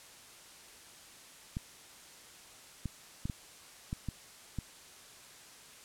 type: clicks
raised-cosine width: 5 ms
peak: -23 dBFS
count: 7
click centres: 1.569 / 2.857 / 3.255 / 3.298 / 3.929 / 4.087 / 4.587 s
effects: white hiss -54 dBFS RMS until 5.84 s + low-pass 10000 Hz 12 dB/octave